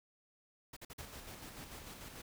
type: noise bursts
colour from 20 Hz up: pink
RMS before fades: -50 dBFS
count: 4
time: 0.73-1.018 s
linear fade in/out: 5 ms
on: 36 ms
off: 48 ms
type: noise with tremolo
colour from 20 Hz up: pink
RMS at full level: -49 dBFS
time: 0.98-2.22 s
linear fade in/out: 10 ms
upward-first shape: square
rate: 6.8 Hz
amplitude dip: 35%
effects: none